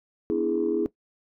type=chord; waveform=sine; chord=E dominant seventh; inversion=second; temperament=equal; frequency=246.9 / 293.7 / 329.6 / 415.3 Hz; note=B3 / D4 / E4 / G#4; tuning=0 / 0 / 0 / 0 cents; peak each=-31 / -31 / -25 / -25 dBFS; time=0.3-0.86 s; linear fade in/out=0 ms; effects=noise-tail reverb RT60 0.1 s tail -18 dB re dry + tanh soft clip ceiling -14 dBFS